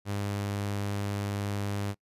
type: tone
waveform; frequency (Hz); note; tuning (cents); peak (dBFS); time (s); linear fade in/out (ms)
sawtooth; 101.2; G#2; -44; -26; 0.05-1.95; 50
effects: noise-tail reverb RT60 0.1 s tail -24 dB re dry + resampled to 32000 Hz